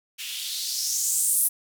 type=noise with band-pass filter sweep; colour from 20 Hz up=violet; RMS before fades=-26 dBFS; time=0.18-1.49 s; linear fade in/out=20 ms; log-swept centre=2600 to 11000 Hz; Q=3.2; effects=none